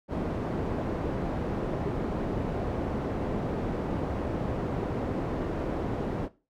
white low-pass noise, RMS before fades -31 dBFS, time 0.08-6.29 s, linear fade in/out 50 ms, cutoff 450 Hz, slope 12 dB/octave, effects noise-tail reverb RT60 0.3 s tail -17 dB re dry

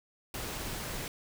pink noise, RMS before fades -38 dBFS, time 0.34-1.08 s, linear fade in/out 2 ms, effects none

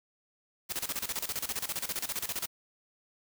white noise with tremolo, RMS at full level -33 dBFS, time 0.69-2.47 s, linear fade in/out 20 ms, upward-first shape square, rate 15 Hz, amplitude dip 80%, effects none

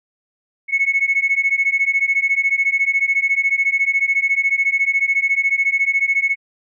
sine beating tone pair, 2193 / 2207 Hz, C#7 / C#7, -19 / -8 cents, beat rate 14 Hz, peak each -17 dBFS, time 0.68-6.36 s, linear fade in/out 50 ms, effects tanh soft clip ceiling -7 dBFS

